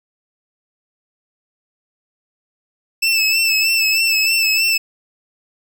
25% pulse tone with vibrato, 2637 Hz, E7, in tune, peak -10 dBFS, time 3.02-4.78 s, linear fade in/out 10 ms, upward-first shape sine, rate 3.2 Hz, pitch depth 41 cents each way, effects none

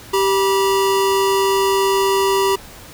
square tone pair together, 390.6 / 969 Hz, G4 / B5, -6 / -33 cents, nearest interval octave + major third, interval 1573 cents, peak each -16 / -20 dBFS, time 0.13-2.56 s, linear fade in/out 10 ms, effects pink hiss -39 dBFS RMS until 2.93 s

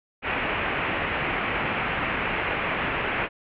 white low-pass noise, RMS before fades -27 dBFS, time 0.22-3.29 s, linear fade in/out 50 ms, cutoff 2700 Hz, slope 48 dB/octave, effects none

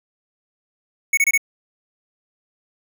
square tone bursts, 2217 Hz, C#7, in tune, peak -14 dBFS, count 4, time 1.13-1.377 s, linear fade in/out 5 ms, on 43 ms, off 25 ms, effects none

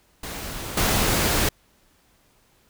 pink noise with level steps, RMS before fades -33 / -21 dBFS, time 0.23-1.49 s, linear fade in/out 5 ms, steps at 0.77 s, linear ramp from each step 5 ms, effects pink hiss -61 dBFS RMS until 2.69 s

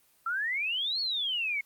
sine exponential two-way sweep, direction up then down, 1318.5 to 4435 to 2164 Hz, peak -28 dBFS, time 0.26-1.61 s, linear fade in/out 5 ms, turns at 1 s, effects white hiss -65 dBFS RMS until 1.65 s + Opus 24 kbps

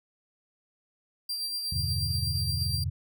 40% pulse tone with tremolo, 4724 Hz, D8, 9 cents sharp, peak -28 dBFS, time 1.29-2.84 s, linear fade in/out 5 ms, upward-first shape sine, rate 8.4 Hz, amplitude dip 35%
sine chord, E minor seventh, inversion none, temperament equal, 82.41 / 98 / 123.47 / 146.83 Hz, E2 / G2 / B2 / D3, 0 / 0 / 0 / 0 cents, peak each -32 / -33 / -34 / -36 dBFS, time 1.72-2.9 s, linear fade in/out 5 ms
effects none

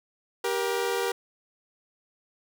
sawtooth tone pair together, 392 / 474.6 Hz, G4 / A#4, 0 / +31 cents, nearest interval minor third, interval 331 cents, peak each -25 / -24 dBFS, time 0.44-1.12 s, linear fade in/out 5 ms, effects none

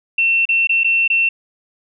sine tone with dropouts, 2700 Hz, E7, 41 cents sharp, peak -12 dBFS, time 0.18-1.29 s, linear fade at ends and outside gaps 5 ms, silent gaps 0.454-0.489 / 0.672-0.693 / 0.835-0.844 / 1.078-1.1 s, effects none

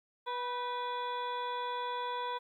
harmonic tone with a mistuned harmonic, 490 Hz, B4, 14 cents flat, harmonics 1 / 2 / 3 / 4 / 5 / 7 / 8, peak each -41 / -35 / -47 / -52 / -52 / -46 / -55 dBFS, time 0.26-2.39 s, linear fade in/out 20 ms, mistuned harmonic 3, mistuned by +52 cents, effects 12-bit

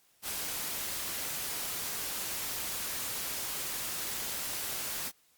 white noise, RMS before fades -36 dBFS, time 0.22-5.12 s, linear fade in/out 50 ms, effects white hiss -67 dBFS RMS until 5.37 s + Opus 48 kbps

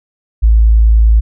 sine tone, 55 Hz, A1, in tune, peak -4 dBFS, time 0.42-1.21 s, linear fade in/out 20 ms, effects none

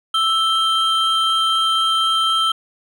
triangle tone pair together, 1317 / 3152 Hz, E6 / G7, -2 / +9 cents, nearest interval octave + minor third, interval 1511 cents, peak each -16 dBFS, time 0.14-2.52 s, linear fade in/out 5 ms, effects none

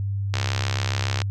click train, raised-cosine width 0.2 ms, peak -8 dBFS, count 60, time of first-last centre 0.34-1.218 s, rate 67.2 Hz, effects added 99 Hz sine -23 dBFS peak until 1.3 s

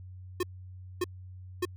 square tone bursts, 360.2 Hz, F#4, 46 cents flat, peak -27 dBFS, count 3, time 0.4-1.653 s, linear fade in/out 5 ms, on 31 ms, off 580 ms, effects added 92 Hz sine -43 dBFS peak until 1.76 s

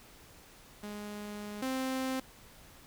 sawtooth tone pair in turn, 207.7 / 261.7 Hz, G#3 / C4, 0 / 0 cents, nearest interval major third, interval 400 cents, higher second, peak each -36 / -28 dBFS, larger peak second, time 0.83-1.62 / 1.62-2.2 s, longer first, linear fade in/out 5 ms, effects pink hiss -56 dBFS RMS until 2.86 s

